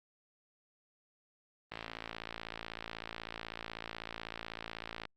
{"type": "click train", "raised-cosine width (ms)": 0.3, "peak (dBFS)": -24, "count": 188, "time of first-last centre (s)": [1.72, 5.053], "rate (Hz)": 56.1, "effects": ["Opus 24 kbps"]}